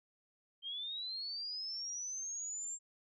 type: linear sweep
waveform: sine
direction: up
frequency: 3136 to 7459 Hz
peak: -39 dBFS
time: 0.62-2.79 s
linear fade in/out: 50 ms
effects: none